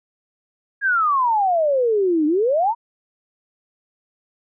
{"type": "exponential two-way sweep", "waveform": "sine", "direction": "down then up", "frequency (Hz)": [1661.2, 293.7, 973], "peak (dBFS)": -15, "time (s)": [0.81, 2.75], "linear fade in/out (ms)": 50, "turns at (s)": 2.26, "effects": []}